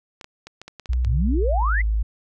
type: clicks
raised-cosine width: 0.2 ms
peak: -21 dBFS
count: 9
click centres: 0.212 / 0.244 / 0.47 / 0.616 / 0.68 / 0.797 / 0.858 / 0.933 / 1.048 s
type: tone with pitch glide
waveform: sine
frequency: 61.74 to 53.75 Hz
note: B1 to A1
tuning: 0 to -40 cents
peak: -18 dBFS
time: 0.89-2.03 s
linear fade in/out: 10 ms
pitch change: -240 cents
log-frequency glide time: 1.32-1.69 s
type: exponential sweep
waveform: sine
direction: up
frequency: 90.2 to 2135 Hz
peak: -22 dBFS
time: 1.05-1.82 s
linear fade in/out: 10 ms
effects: none